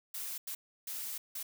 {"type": "noise bursts at uneven times", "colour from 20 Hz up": "blue", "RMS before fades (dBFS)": -40, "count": 4, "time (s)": [[0.14, 0.38], [0.47, 0.55], [0.87, 1.18], [1.35, 1.43]], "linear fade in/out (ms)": 5, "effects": []}